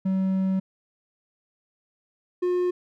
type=tone pair in turn; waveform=triangle; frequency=190 / 358.7 Hz; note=F#3 / F4; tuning=+46 / +46 cents; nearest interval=major seventh; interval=1100 cents; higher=second; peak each=-19 dBFS; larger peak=neither; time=0.05-0.6 / 2.42-2.71 s; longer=first; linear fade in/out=10 ms; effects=none